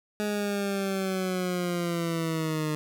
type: linear sweep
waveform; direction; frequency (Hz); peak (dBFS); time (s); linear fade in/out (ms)
20% pulse; down; 209.9 to 152.2; -22; 0.2-2.75; 0
effects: none